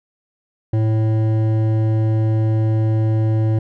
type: tone with hard clipping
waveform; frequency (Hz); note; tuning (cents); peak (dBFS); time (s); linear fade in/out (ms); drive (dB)
sine; 110; A2; 0; -16; 0.73-3.59; 5; 11
effects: none

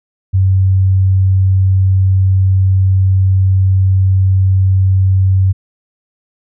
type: tone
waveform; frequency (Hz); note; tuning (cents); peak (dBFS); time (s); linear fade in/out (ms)
sine; 95; F#2; +46; -7; 0.33-5.53; 20
effects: none

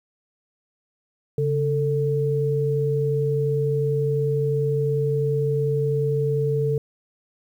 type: tone pair together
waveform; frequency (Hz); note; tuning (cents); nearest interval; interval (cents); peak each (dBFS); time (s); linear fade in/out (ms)
sine; 139.95 / 444.3; C#3 / A4; +17 / +17; octave + minor sixth; 2000; -22; 1.38-6.78; 2
effects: 9-bit

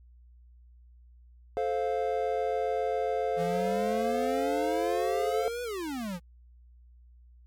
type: chord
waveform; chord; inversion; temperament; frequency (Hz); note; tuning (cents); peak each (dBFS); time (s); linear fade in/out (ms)
triangle; F major; first; just; 436.5 / 523.8 / 698.5; A4 / C5 / F5; -14 / +2 / 0; -29; 1.57-5.48; 0
type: exponential two-way sweep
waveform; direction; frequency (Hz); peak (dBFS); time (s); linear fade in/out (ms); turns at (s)
square; up then down; 164.1 to 493.9 to 164.1; -33; 3.36-6.2; 50; 5.63
effects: added 60 Hz sine -52 dBFS peak until 7.46 s + MP3 96 kbps

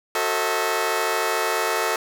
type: chord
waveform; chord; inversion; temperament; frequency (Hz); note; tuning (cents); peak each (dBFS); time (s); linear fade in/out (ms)
15% pulse; F# diminished seventh; none; just; 370 / 444 / 532.8 / 639.4; F#4 / A4 / C5 / Eb5; 0 / +16 / +31 / +47; -22 / -18 / -24 / -20; 0.15-1.96; 2
effects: none

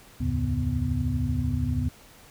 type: tone cluster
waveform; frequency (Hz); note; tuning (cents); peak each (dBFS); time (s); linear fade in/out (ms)
sine; 71.6 / 84.2 / 105.1 / 137.1 / 248.2; D2 / E2 / G#2 / C#3 / B3; -43 / +37 / +21 / -19 / +9; -30; 0.2-1.89; 10
effects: pink hiss -52 dBFS RMS until 2.3 s

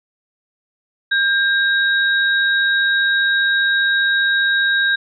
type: tone pair together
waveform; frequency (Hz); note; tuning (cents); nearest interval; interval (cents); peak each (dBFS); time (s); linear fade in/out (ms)
sine; 1600 / 3805; G6 / A#7; +35 / +35; octave + minor third; 1500; -14 / -21; 1.11-4.96; 10
effects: none

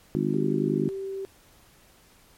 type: harmonic tone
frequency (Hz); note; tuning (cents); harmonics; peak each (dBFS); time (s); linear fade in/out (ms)
50.9; G#1; -34; 3 / 4 / 5 / 6 / 7; -29 / -29 / -29 / -29 / -29; 0.15-0.89; 0
type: tone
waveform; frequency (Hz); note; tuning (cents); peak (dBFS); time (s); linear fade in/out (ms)
sine; 388.3; G4; -16; -30; 0.34-1.25; 0
effects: pink hiss -57 dBFS RMS until 2.37 s + MP3 64 kbps

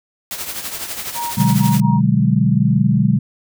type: noise with tremolo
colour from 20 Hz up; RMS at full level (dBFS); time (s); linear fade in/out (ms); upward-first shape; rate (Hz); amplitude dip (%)
white; -24; 0.31-1.8; 0; triangle; 12; 65
type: tone bursts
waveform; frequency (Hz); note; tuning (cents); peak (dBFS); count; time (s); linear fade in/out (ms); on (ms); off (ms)
sine; 942; A#5; +18; -21; 4; 1.14-2.009; 50; 200; 23
type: chord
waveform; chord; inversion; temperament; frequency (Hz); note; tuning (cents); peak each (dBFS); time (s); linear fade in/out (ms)
sine; G# half-diminished seventh; first; just; 124.59 / 149.51 / 186.89 / 207.7; B2 / D3 / F#3 / G#3; +16 / +31 / +18 / 0; -17; 1.37-3.19; 10
effects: none

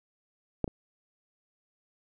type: clicks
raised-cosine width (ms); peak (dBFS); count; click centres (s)
2; -13 / -24; 2; 0.643 / 0.678
effects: none

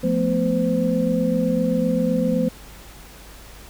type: tone cluster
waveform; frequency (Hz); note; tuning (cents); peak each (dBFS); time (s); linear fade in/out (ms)
sine; 175.7 / 219.8 / 247.6 / 514; F3 / A3 / B3 / C5; +11 / -2 / +5 / -31; -23; 0.03-2.49; 10
effects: added 50 Hz sine -44 dBFS peak until 3.69 s + pink hiss -44 dBFS RMS until 3.69 s

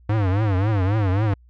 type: tone with vibrato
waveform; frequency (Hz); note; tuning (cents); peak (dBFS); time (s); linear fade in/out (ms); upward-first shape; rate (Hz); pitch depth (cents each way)
square; 100.5; G2; +44; -18; 0.09-1.34; 5; triangle; 3.7; 200
effects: added 60 Hz sine -48 dBFS peak until 1.49 s + low-pass 2000 Hz 12 dB/octave

